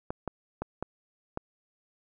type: clicks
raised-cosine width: 1 ms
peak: -18 dBFS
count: 5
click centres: 0.105 / 0.277 / 0.62 / 0.826 / 1.374 s
effects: none